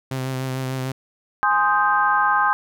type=tone with vibrato; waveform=sawtooth; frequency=130.81 Hz; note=C3; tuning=in tune; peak=-20 dBFS; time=0.11-0.92 s; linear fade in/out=5 ms; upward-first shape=triangle; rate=6.7 Hz; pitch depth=28 cents each way
type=chord; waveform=sine; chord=Ab major seventh; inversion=none; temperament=equal; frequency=830.6 / 1046.5 / 1244.5 / 1568 Hz; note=Ab5 / C6 / Eb6 / G6; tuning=0 / 0 / 0 / 0 cents; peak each=-21 dBFS; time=1.43-2.53 s; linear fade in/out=0 ms
type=click train; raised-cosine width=0.5 ms; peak=-29 dBFS; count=156; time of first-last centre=1.51-2.485 s; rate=159 Hz
effects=none